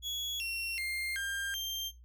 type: tone with pitch steps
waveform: 35% pulse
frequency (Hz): 3360 / 2728 / 2112 / 1598 / 3167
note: G#7 / F7 / C7 / G6 / G7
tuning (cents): +19 / -41 / +16 / +33 / +17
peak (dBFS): -32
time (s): 0.02-1.92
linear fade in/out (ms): 50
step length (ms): 380
effects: noise-tail reverb RT60 0.2 s tail -20 dB re dry + added 60 Hz sine -52 dBFS peak until 2.04 s